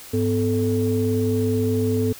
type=tone cluster; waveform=sine; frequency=102.6 / 250.5 / 437.5 Hz; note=G#2 / B3 / A4; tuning=-21 / +25 / -10 cents; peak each=-22 dBFS; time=0.13-2.13 s; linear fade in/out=10 ms; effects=tanh soft clip ceiling -10 dBFS + white hiss -41 dBFS RMS until 2.19 s